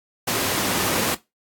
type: high-pass noise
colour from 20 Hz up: pink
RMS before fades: -23 dBFS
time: 0.27-1.15 s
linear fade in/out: 10 ms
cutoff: 150 Hz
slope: 12 dB/octave
effects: noise-tail reverb RT60 0.2 s tail -17 dB re dry + AAC 64 kbps